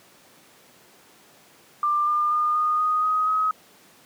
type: tone with pitch steps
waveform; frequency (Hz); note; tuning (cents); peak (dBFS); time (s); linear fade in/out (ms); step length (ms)
sine; 1189 / 1202.1 / 1215.4 / 1228.8 / 1242.4 / 1256.1 / 1269.9; D6 / D6 / D#6 / D#6 / D#6 / D#6 / D#6; +21 / +40 / -41 / -22 / -3 / +16 / +35; -19; 1.83-3.51; 2; 240
effects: pink hiss -53 dBFS RMS until 4.05 s + high-pass 200 Hz 12 dB/octave